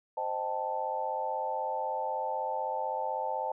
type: chord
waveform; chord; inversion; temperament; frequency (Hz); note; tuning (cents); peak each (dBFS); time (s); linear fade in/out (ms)
sine; A half-diminished seventh; first; equal with one note detuned; 523.3 / 619 / 784 / 880; C5 / Eb5 / G5 / A5; 0 / -9 / 0 / 0; -37 / -38 / -37 / -33; 0.17-3.52; 5
effects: none